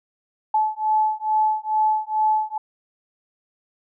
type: beating tone pair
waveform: sine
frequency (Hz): 862 / 864.3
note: A5 / A5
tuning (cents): -36 / -31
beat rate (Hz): 2.3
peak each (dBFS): -21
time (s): 0.54-2.58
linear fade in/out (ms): 5
effects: none